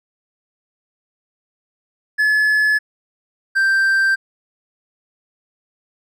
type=tone pair in turn; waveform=triangle; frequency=1714 / 1570 Hz; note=A6 / G6; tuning=-46 / +2 cents; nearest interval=major second; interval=152 cents; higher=first; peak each=-11 / -11 dBFS; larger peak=neither; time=2.18-2.79 / 3.55-4.16 s; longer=neither; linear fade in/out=20 ms; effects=none